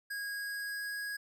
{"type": "tone with pitch glide", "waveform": "square", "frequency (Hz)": [1641, 1654.3], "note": ["G#6", "G#6"], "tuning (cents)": [-21, -7], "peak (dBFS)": -37, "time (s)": [0.1, 1.17], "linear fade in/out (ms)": 10, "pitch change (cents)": 14, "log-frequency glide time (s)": [0.2, 1.03], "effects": []}